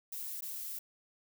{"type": "noise with dropouts", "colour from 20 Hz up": "violet", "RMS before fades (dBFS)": -41, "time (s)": [0.12, 0.79], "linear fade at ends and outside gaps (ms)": 5, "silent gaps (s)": [0.408, 0.422], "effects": []}